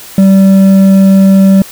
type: tone with hard clipping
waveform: sine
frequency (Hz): 193.3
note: G3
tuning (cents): -24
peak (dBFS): -3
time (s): 0.18-1.62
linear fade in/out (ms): 2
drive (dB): 5
effects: white hiss -30 dBFS RMS until 1.71 s